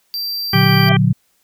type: tone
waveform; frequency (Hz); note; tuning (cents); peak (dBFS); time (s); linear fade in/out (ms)
square; 4700; D8; +1; -21; 0.14-0.89; 0
type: harmonic tone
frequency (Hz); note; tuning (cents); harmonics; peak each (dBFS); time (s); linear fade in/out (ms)
392; G4; 0; 1 / 2 / 3 / 4 / 5 / 6 / 8; -23 / -23 / -23 / -23 / -23 / -23 / -23; 0.53-0.97; 5
type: chord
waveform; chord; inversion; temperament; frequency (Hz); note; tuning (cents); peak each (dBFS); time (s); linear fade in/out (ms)
sine; Bb augmented; none; just; 116.54 / 145.68 / 182.1; Bb2 / D3 / F#3; 0 / -14 / -27; -15; 0.53-1.13; 10
type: tone with exponential growth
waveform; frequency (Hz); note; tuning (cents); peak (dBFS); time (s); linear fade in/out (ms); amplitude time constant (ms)
sine; 669; E5; +25; -16; 0.8-0.92; 2; 24
effects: white hiss -61 dBFS RMS until 1.43 s